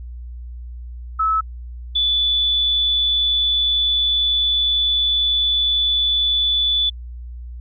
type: tone pair in turn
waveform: sine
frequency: 1300 / 3471 Hz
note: E6 / A7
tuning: -24 / -24 cents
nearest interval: octave + perfect fourth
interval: 1700 cents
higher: second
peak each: -15 dBFS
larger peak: neither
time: 1.19-1.41 / 1.95-6.9 s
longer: second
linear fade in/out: 10 ms
effects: added 60 Hz sine -30 dBFS peak until 7.6 s